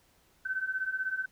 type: beating tone pair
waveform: sine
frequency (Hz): 1519 / 1535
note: F#6 / G6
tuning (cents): +45 / -37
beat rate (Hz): 16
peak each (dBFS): -35 / -32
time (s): 0.45-1.26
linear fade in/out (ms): 10
effects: pink hiss -66 dBFS RMS until 1.31 s